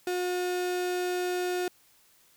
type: tone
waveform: 35% pulse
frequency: 360 Hz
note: F#4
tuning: 47 cents flat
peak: -26 dBFS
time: 0.07-1.68 s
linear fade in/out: 2 ms
effects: white hiss -62 dBFS RMS until 2.36 s